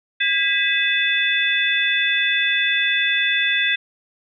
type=tone cluster; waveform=sine; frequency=1627 / 1976 / 2578 / 3490 Hz; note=G#6 / B6 / E7 / A7; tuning=-36 / 0 / -39 / -15 cents; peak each=-22 dBFS; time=0.2-3.76 s; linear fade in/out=10 ms; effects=none